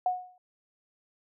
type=tone with exponential decay; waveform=sine; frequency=730 Hz; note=F#5; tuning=24 cents flat; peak=-21 dBFS; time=0.06-0.38 s; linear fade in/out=2 ms; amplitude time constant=68 ms; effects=none